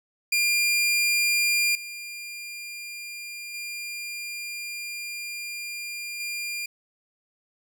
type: tone with level steps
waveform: sawtooth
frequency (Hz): 2400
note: D7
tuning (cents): +37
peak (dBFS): -17 / -32 / -29 / -26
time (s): 0.32-6.66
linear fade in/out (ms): 5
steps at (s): 1.75 / 3.54 / 6.2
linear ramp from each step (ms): 2
effects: none